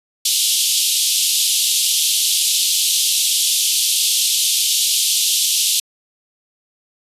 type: band-pass noise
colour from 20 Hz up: pink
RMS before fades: -17 dBFS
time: 0.25-5.8 s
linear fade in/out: 5 ms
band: 3000 to 13000 Hz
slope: 48 dB/octave
effects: resampled to 32000 Hz